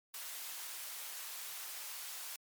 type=high-pass noise; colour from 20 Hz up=white; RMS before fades=-45 dBFS; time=0.14-2.36 s; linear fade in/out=2 ms; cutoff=740 Hz; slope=12 dB/octave; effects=MP3 96 kbps